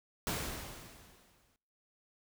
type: noise with exponential decay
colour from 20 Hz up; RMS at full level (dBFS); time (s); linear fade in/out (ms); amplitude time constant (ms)
pink; -34; 0.27-1.56; 0; 280
effects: noise-tail reverb RT60 0.8 s tail -25 dB re dry